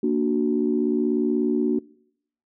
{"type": "chord", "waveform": "sine", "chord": "Bb augmented", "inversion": "none", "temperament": "equal", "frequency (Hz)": [233.1, 293.7, 370], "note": ["Bb3", "D4", "F#4"], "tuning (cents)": [0, 0, 0], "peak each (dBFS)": -23, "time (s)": [0.03, 1.79], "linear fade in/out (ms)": 5, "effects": ["noise-tail reverb RT60 0.7 s tail -23 dB re dry", "tanh soft clip ceiling -9 dBFS"]}